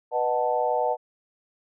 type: chord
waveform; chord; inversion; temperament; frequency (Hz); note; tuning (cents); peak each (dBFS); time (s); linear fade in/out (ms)
sine; B dominant seventh; none; equal with one note detuned; 493.9 / 611.9 / 740 / 880; B4 / D#5 / F#5 / A5; 0 / -29 / 0 / 0; -27; 0.11-0.97; 50
effects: none